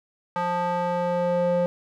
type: tone with band-pass filter sweep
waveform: square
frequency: 176.1 Hz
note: F3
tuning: 15 cents sharp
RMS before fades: -24 dBFS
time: 0.36-1.66 s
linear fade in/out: 0 ms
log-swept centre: 990 to 490 Hz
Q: 2.4
effects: none